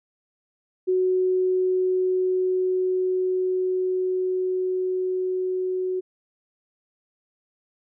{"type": "tone with level ramp", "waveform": "sine", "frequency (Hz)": 370, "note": "F#4", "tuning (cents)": 0, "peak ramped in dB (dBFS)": [-18, -23], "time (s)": [0.87, 6.01], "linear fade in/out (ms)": 20, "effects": []}